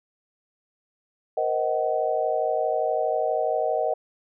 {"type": "chord", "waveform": "sine", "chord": "C half-diminished seventh", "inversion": "third", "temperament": "just", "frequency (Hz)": [470.9, 523.3, 627.9, 753.5], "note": ["Bb4", "C5", "Eb5", "Gb5"], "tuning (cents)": [18, 0, 16, 31], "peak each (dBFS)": [-28, -30, -25, -27], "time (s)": [1.37, 3.94], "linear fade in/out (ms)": 5, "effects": []}